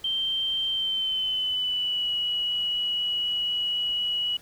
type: tone with pitch glide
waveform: sine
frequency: 3136 to 2926 Hz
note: G7 to F#7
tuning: 0 to -20 cents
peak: -24 dBFS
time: 0.04-4.37 s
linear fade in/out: 5 ms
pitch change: -120 cents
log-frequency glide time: 0.69-2.11 s
effects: pink hiss -52 dBFS RMS until 4.41 s